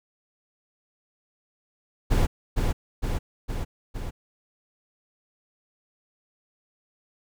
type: noise with echo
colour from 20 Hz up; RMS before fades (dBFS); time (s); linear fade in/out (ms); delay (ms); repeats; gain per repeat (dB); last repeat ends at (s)
brown; -20; 2.1-2.27; 20; 460; 4; -3; 4.11
effects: none